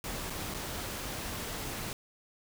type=noise with dropouts; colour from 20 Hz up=pink; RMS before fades=-38 dBFS; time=0.04-1.93 s; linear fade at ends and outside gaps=1 ms; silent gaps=0.299-0.303 / 0.54-0.545 s; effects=none